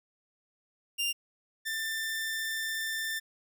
sawtooth tone pair in turn, 2794 / 1783.2 Hz, F7 / A6, 0 / +23 cents, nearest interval minor sixth, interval 777 cents, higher first, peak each -25 / -28 dBFS, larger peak first, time 0.98-1.13 / 1.65-3.2 s, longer second, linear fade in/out 20 ms, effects none

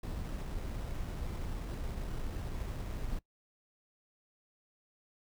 brown noise with sample-and-hold, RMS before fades -38 dBFS, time 0.03-3.19 s, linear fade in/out 5 ms, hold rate 4410 Hz, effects noise-tail reverb RT60 0.1 s tail -21 dB re dry

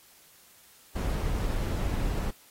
brown noise, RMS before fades -29 dBFS, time 0.95-2.31 s, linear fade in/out 10 ms, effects white hiss -57 dBFS RMS until 2.5 s + AAC 48 kbps

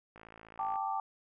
click train, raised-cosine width 0.5 ms, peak -36 dBFS, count 34, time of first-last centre 0.16-0.758 s, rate 55.2 Hz
sine chord, G suspended second, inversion none, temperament equal, 784 / 880 / 1174.7 Hz, G5 / A5 / D6, 0 / 0 / 0 cents, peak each -35 / -36 / -38 dBFS, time 0.59-1 s, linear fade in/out 2 ms
effects none

